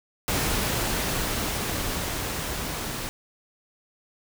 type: noise with level ramp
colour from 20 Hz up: pink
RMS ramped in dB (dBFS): -25 to -32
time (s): 0.28-3.09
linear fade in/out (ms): 0
effects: none